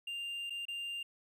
triangle tone with dropouts, 2794 Hz, F7, in tune, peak -36 dBFS, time 0.07-1.03 s, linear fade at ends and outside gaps 5 ms, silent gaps 0.498-0.504 / 0.654-0.682 s, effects none

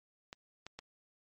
clicks, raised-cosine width 0.2 ms, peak -27 dBFS, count 3, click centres 0.329 / 0.666 / 0.79 s, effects MP3 32 kbps

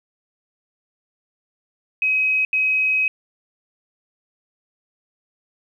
sine tone bursts at uneven times, 2537 Hz, D#7, 33 cents sharp, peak -16 dBFS, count 2, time 2.02-2.45 / 2.53-3.08 s, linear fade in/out 2 ms, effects 9-bit

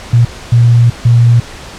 sine tone bursts at uneven times, 118.5 Hz, A#2, 29 cents sharp, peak -3 dBFS, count 3, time 0.13-0.25 / 0.52-0.9 / 1.05-1.4 s, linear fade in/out 5 ms, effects pink hiss -29 dBFS RMS until 1.78 s + low-pass 7000 Hz 12 dB/octave

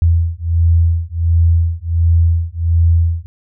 sine beating tone pair, 83 / 84.4 Hz, E2 / E2, +12 / +41 cents, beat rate 1.4 Hz, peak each -13 dBFS, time 0.02-3.26 s, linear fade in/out 0 ms, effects none

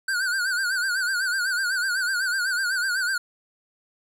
square tone with vibrato, 1504 Hz, F#6, 28 cents sharp, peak -23 dBFS, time 0.08-3.18 s, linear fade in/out 5 ms, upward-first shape sine, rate 8 Hz, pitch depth 100 cents each way, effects low-pass 12000 Hz 12 dB/octave + 9-bit

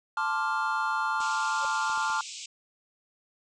triangle chord, D minor seventh, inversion second, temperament equal, 880 / 1046.5 / 1174.7 / 1396.9 Hz, A5 / C6 / D6 / F6, 0 / 0 / 0 / 0 cents, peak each -29 / -32 / -31 / -28 dBFS, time 0.17-2.21 s, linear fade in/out 2 ms
white band-pass noise, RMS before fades -41 dBFS, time 1.2-2.46 s, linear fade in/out 5 ms, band 2300 to 8000 Hz, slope 96 dB/octave
clicks, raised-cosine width 1 ms, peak -36 dBFS, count 5, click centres 1.205 / 1.651 / 1.898 / 1.976 / 2.101 s
sine tone with exponential growth, 559 Hz, C#5, 14 cents sharp, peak -34 dBFS, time 1.57-1.65 s, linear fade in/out 0 ms, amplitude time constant 17 ms
effects resampled to 24000 Hz

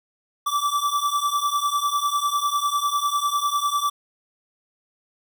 square beating tone pair, 1157 / 1167 Hz, D6 / D6, -26 / -11 cents, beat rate 10 Hz, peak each -24 / -25 dBFS, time 0.46-3.9 s, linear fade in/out 10 ms, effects none

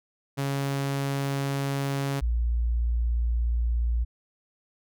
sawtooth / sine tone pair in turn, 138.59 / 58.47 Hz, C#3 / A#1, 0 / +6 cents, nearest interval octave + minor third, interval 1494 cents, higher first, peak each -22 dBFS, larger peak neither, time 0.37-2.21 / 2.21-4.05 s, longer neither, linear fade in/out 20 ms, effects none

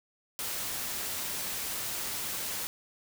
white noise, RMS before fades -35 dBFS, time 0.39-2.67 s, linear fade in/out 0 ms, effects none

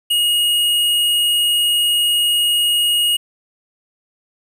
square tone, 2876 Hz, F#7, 50 cents flat, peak -14 dBFS, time 0.1-3.17 s, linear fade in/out 10 ms, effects 8-bit

